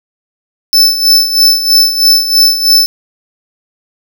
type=tone with tremolo; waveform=45% pulse; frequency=5274 Hz; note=E8; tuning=in tune; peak=-3 dBFS; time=0.73-2.86 s; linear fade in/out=0 ms; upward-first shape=sine; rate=3.1 Hz; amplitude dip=70%; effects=none